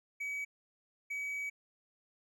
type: tone bursts at uneven times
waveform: triangle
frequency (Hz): 2274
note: C#7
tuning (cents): +44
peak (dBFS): -34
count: 2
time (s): 0.2-0.45 / 1.1-1.5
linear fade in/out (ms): 10
effects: none